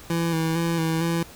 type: tone with vibrato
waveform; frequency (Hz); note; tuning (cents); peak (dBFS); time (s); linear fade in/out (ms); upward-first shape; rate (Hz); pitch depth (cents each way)
25% pulse; 164.81; E3; 0; -18; 0.1-1.23; 2; square; 2.2; 29
effects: pink hiss -45 dBFS RMS until 1.35 s